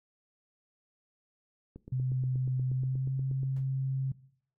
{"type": "click train", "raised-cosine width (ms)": 3, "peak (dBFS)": -32, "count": 15, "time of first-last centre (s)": [1.76, 3.433], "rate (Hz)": 8.37}
{"type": "tone with pitch glide", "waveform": "sine", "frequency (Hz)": [128.8, 133.34], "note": ["C3", "C3"], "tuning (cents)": [-27, 33], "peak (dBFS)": -28, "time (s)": [1.92, 4.12], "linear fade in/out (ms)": 5, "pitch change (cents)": 60, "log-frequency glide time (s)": [2.7, 3.17]}
{"type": "noise with exponential decay", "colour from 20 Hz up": "brown", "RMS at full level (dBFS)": -43, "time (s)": [3.56, 3.7], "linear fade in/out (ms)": 5, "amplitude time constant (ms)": 30}
{"effects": ["noise-tail reverb RT60 0.6 s tail -19 dB re dry"]}